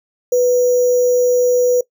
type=tone with sample-and-hold; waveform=sine; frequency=493.9 Hz; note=B4; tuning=in tune; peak=-10 dBFS; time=0.32-1.81 s; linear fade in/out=5 ms; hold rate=6300 Hz; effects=noise-tail reverb RT60 0.1 s tail -20 dB re dry